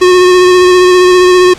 square tone with vibrato, 363.4 Hz, F#4, 31 cents flat, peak -3 dBFS, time 0.01-1.54 s, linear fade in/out 10 ms, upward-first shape sine, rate 15 Hz, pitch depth 19 cents each way, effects pink hiss -30 dBFS RMS until 1.58 s + low-pass 7000 Hz 12 dB/octave

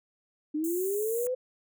sine linear sweep, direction up, 295.5 to 516 Hz, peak -27 dBFS, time 0.54-1.35 s, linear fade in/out 10 ms
white high-pass noise, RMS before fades -38 dBFS, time 0.64-1.27 s, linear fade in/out 2 ms, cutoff 6600 Hz, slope 96 dB/octave
click, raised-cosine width 0.5 ms, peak -34 dBFS, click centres 1.269 s
effects none

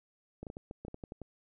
clicks, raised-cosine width 2 ms, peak -29 dBFS, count 11, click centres 0.43 / 0.468 / 0.501 / 0.569 / 0.711 / 0.85 / 0.882 / 0.944 / 1.038 / 1.121 / 1.217 s, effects none

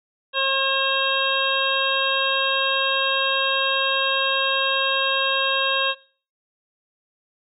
harmonic tone, 539 Hz, C#5, 49 cents flat, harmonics 1 / 2 / 3 / 5 / 6 / 7, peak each -26 / -26 / -26 / -26 / -26 / -26 dBFS, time 0.33-5.95 s, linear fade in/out 50 ms, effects noise-tail reverb RT60 0.4 s tail -20 dB re dry

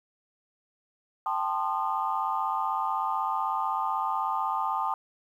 sine chord, A half-diminished seventh, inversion third, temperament equal with one note detuned, 784 / 880 / 1046.5 / 1221 Hz, G5 / A5 / C6 / Eb6, 0 / 0 / 0 / -33 cents, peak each -32 / -30 / -32 / -31 dBFS, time 1.26-4.94 s, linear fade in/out 2 ms, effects tanh soft clip ceiling -15 dBFS + 10-bit

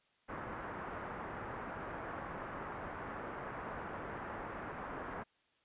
white low-pass noise, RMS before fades -44 dBFS, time 0.28-5.24 s, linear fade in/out 20 ms, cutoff 1500 Hz, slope 24 dB/octave, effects white hiss -73 dBFS RMS until 5.64 s + resampled to 8000 Hz

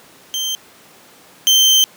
30% pulse tone pair in turn, 3136 / 3118 Hz, G7 / G7, 0 / -10 cents, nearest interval unison, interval 10 cents, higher first, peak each -16 / -6 dBFS, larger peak second, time 0.34-0.55 / 1.47-1.84 s, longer second, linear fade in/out 0 ms, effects pink hiss -45 dBFS RMS until 1.96 s + high-pass 200 Hz 12 dB/octave

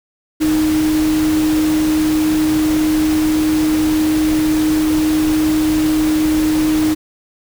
sine tone in noise, 310 Hz, D#4, 6 cents flat, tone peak -12 dBFS, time 0.4-6.95 s, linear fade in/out 20 ms, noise pink, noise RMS -25 dBFS, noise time 0.4-6.95 s, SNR +10 dB, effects none

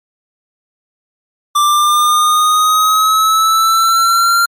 square exponential sweep, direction up, 1174.7 to 1386 Hz, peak -9 dBFS, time 1.55-4.46 s, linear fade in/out 10 ms, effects MP3 64 kbps

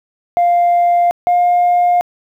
sine tone pair in turn, 698.5 / 708.3 Hz, F5 / F5, 0 / +24 cents, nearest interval unison, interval 24 cents, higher second, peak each -7 dBFS, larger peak neither, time 0.37-1.11 / 1.27-2.01 s, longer neither, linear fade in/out 0 ms, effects tanh soft clip ceiling -7 dBFS + 8-bit

